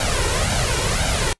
pink noise with flanger, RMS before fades -20 dBFS, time 0-1.33 s, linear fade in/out 2 ms, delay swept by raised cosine 1.3 to 2.14 ms, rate 1.9 Hz, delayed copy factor +0.7, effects noise-tail reverb RT60 0.1 s tail -24 dB re dry + resampled to 24000 Hz

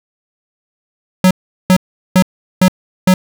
square tone bursts, 185 Hz, F#3, in tune, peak -6 dBFS, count 5, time 1.24-3.14 s, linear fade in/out 2 ms, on 68 ms, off 390 ms, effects none

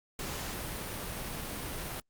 pink noise, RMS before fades -38 dBFS, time 0.19-2 s, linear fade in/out 2 ms, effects Opus 48 kbps

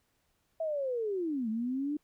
sine linear two-way sweep, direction down then up, 659.3 to 214.2 to 302.4 Hz, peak -30 dBFS, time 0.6-1.97 s, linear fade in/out 5 ms, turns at 1.49 s, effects pink hiss -75 dBFS RMS until 2.03 s

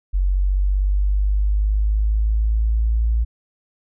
sine linear sweep, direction up, 46.25 to 56.7 Hz, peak -15 dBFS, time 0.13-3.25 s, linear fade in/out 20 ms, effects none

